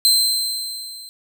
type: tone with level ramp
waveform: sawtooth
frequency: 4108 Hz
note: C8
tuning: 33 cents flat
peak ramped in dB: -8 to -33 dBFS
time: 0.05-1.09 s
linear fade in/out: 0 ms
effects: none